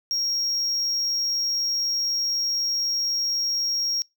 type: tone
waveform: triangle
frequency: 5588 Hz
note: F8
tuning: in tune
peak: -21 dBFS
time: 0.11-4.02 s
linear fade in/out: 0 ms
effects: noise-tail reverb RT60 0.2 s tail -26 dB re dry